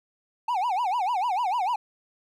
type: tone with vibrato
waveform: triangle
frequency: 847 Hz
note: G#5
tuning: 34 cents sharp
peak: -21 dBFS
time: 0.48-1.76 s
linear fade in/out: 5 ms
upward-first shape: sine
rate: 6.7 Hz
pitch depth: 280 cents each way
effects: none